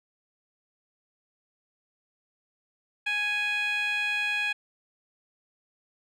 15% pulse tone with band-pass filter, 830.6 Hz, G#5, in tune, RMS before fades -28 dBFS, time 3.06-4.53 s, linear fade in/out 10 ms, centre 2300 Hz, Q 2.7, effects none

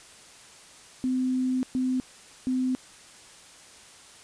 sine tone bursts at uneven times, 256.3 Hz, C4, 36 cents flat, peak -23 dBFS, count 3, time 1.04-1.63 / 1.75-2 / 2.47-2.75 s, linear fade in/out 0 ms, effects white hiss -50 dBFS RMS until 4.23 s + resampled to 22050 Hz

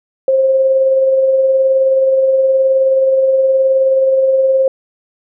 sine tone with tremolo, 531 Hz, C5, 25 cents sharp, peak -7 dBFS, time 0.28-4.68 s, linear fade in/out 2 ms, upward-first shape sine, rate 19 Hz, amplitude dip 30%, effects none

